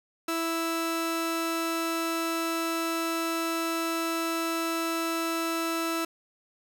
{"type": "tone pair together", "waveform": "sawtooth", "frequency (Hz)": [330, 660], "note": ["E4", "E5"], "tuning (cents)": [2, 2], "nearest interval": "octave", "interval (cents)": 1200, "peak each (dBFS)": -25, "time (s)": [0.28, 6.05], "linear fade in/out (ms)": 5, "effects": []}